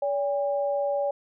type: tone pair together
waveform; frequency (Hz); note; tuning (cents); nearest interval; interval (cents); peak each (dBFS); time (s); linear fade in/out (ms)
sine; 570 / 805.1; C#5 / G5; +48 / +46; tritone; 598; -24 / -31; 0.02-1.11; 5
effects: none